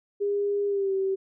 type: tone with pitch glide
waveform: sine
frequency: 405.7 to 385.4 Hz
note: G#4 to G4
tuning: -41 to -29 cents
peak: -23 dBFS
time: 0.2-1.16 s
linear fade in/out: 20 ms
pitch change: -88 cents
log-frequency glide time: 0.67-0.93 s
effects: none